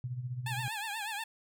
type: tone with tremolo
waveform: sine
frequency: 124.6 Hz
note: B2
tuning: 16 cents sharp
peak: -32 dBFS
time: 0.04-0.68 s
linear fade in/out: 0 ms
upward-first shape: sine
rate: 15 Hz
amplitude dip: 65%
type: tone with vibrato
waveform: 15% pulse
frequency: 854 Hz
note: G#5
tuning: 48 cents sharp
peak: -29 dBFS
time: 0.46-1.24 s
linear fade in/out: 5 ms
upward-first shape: triangle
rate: 8.3 Hz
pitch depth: 130 cents each way
effects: none